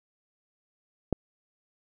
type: click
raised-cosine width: 2 ms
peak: -11 dBFS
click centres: 1.127 s
effects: none